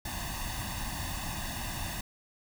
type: noise with comb filter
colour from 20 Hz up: pink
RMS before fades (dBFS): -36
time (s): 0.05-2.01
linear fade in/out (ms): 5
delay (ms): 1.1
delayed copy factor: +0.9
effects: none